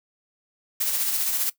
blue noise with tremolo, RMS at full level -23 dBFS, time 0.8-1.5 s, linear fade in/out 10 ms, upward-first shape sine, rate 15 Hz, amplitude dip 40%, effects noise-tail reverb RT60 0.1 s tail -18 dB re dry

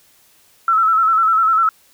sine tone with vibrato, 1318.5 Hz, E6, in tune, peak -11 dBFS, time 0.68-1.69 s, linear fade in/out 2 ms, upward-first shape square, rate 10 Hz, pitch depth 41 cents each way, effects white hiss -53 dBFS RMS until 1.93 s

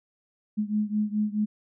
sine beating tone pair, 209.5 / 214.2 Hz, G#3 / A3, +15 / -46 cents, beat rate 4.7 Hz, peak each -26 / -28 dBFS, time 0.57-1.46 s, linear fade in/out 20 ms, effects none

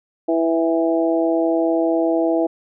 harmonic tone with a mistuned harmonic, 164.81 Hz, E3, in tune, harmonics 2 / 3 / 4 / 5, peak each -18 / -23 / -20 / -29 dBFS, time 0.28-2.47 s, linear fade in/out 10 ms, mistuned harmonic 5, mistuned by -18 cents, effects none

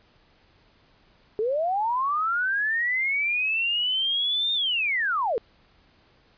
sine linear two-way sweep, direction up then down, 411.5 to 3663 to 411.5 Hz, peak -22 dBFS, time 1.39-5.38 s, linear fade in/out 0 ms, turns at 4.53 s, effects pink hiss -60 dBFS RMS until 6.37 s + resampled to 11025 Hz

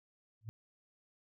sine tone with exponential growth, 110.9 Hz, A2, 14 cents sharp, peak -36 dBFS, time 0.41-0.49 s, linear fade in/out 0 ms, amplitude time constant 17 ms, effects none

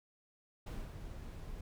brown noise with ADSR envelope, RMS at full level -40 dBFS, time 0.66-1.61 s, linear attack 11 ms, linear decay 230 ms, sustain -6 dB, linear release 4 ms, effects none

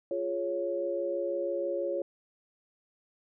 sine chord, Db major, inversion first, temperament equal, 349.2 / 415.3 / 554.4 Hz, F4 / Ab4 / Db5, 0 / 0 / 0 cents, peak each -34 / -37 / -31 dBFS, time 0.11-2.02 s, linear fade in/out 2 ms, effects none

